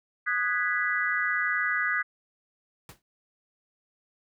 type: chord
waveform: sine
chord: G# minor seventh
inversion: second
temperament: equal with one note detuned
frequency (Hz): 1237.3 / 1480 / 1661.2 / 1975.5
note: D#6 / F#6 / G#6 / B6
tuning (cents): -10 / 0 / 0 / 0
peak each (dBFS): -32 / -30 / -29 / -29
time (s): 0.26-2.03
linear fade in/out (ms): 20
type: noise with exponential decay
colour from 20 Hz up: pink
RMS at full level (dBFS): -42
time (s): 2.89-3.02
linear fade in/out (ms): 1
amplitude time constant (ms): 27
effects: none